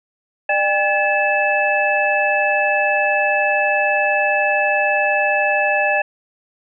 sine tone cluster, 598 / 801 / 1714 / 2625 Hz, D5 / G5 / A6 / E7, +31 / +37 / -46 / -8 cents, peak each -20 dBFS, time 0.49-6.02 s, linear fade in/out 5 ms, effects none

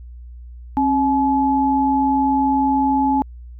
sine tone pair together, 269.2 / 853.5 Hz, C4 / G#5, +49 / +47 cents, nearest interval octave + minor sixth, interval 1998 cents, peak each -17 dBFS, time 0.77-3.22 s, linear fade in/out 0 ms, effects added 60 Hz sine -34 dBFS peak until 3.59 s

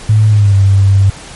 sine tone with pitch glide, 107.5 to 98.01 Hz, A2 to G2, -40 to 0 cents, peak -4 dBFS, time 0.09-1.1 s, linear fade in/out 5 ms, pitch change -160 cents, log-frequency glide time 0.28-0.56 s, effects pink hiss -31 dBFS RMS until 1.35 s + MP3 48 kbps

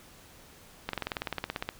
slowing click train, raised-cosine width 0.3 ms, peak -15 dBFS, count 16, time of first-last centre 0.89-1.69 s, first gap 43 ms, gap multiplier 1.03, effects pink hiss -54 dBFS RMS until 1.79 s

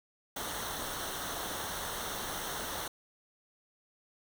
pink noise with comb filter, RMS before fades -38 dBFS, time 0.36-2.88 s, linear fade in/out 5 ms, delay 0.41 ms, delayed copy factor -0.65, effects none

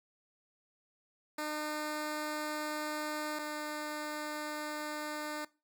10% pulse tone pair in turn, 303.1 / 301.5 Hz, D#4 / D4, -45 / +46 cents, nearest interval unison, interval 9 cents, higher first, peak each -27 / -29 dBFS, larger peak first, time 1.38-3.39 / 3.39-5.45 s, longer second, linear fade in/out 5 ms, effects noise-tail reverb RT60 0.3 s tail -21 dB re dry

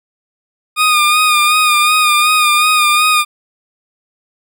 20% pulse tone with vibrato, 1224 Hz, D#6, 29 cents flat, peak -4 dBFS, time 0.76-3.25 s, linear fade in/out 50 ms, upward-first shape sine, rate 2.7 Hz, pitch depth 38 cents each way, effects none

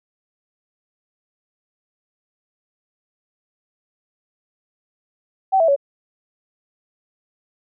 sine tone with pitch steps, 767 / 656.2 / 561.5 Hz, G5 / E5 / C#5, -38 / -8 / +22 cents, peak -12 dBFS, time 5.52-5.763 s, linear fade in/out 20 ms, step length 81 ms, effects none

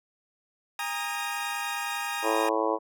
20% pulse chord, Ab suspended second, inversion none, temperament equal with one note detuned, 813 / 932.3 / 1244.5 Hz, Ab5 / Bb5 / Eb6, -37 / 0 / 0 cents, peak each -29 / -29 / -30 dBFS, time 0.79-2.49 s, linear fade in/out 2 ms
harmonic tone, 110 Hz, A2, in tune, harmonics 3 / 4 / 5 / 6 / 7 / 8 / 9 / 10, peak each -31 / -30 / -30 / -34 / -35 / -35 / -30 / -36 dBFS, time 2.22-2.79 s, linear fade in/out 50 ms
effects none

